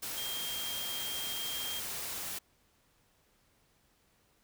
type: tone in noise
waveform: sine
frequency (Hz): 3205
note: G7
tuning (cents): +38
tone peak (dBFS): -38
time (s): 0.17-1.8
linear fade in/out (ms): 10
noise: white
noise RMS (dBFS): -39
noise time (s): 0.02-2.39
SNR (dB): -2
effects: pink hiss -70 dBFS RMS until 4.43 s